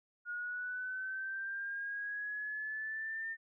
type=linear sweep; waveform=sine; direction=up; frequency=1433 to 1811 Hz; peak=-37 dBFS; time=0.25-3.37 s; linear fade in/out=50 ms; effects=none